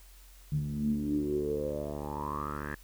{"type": "tone with low-pass filter sweep", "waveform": "10% pulse", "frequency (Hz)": 73.42, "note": "D2", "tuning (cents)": 0, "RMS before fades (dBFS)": -33, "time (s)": [0.52, 2.75], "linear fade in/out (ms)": 0, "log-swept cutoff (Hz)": [150, 1700], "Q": 9.5, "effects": ["added 45 Hz sine -52 dBFS peak until 2.83 s", "white hiss -59 dBFS RMS until 2.83 s"]}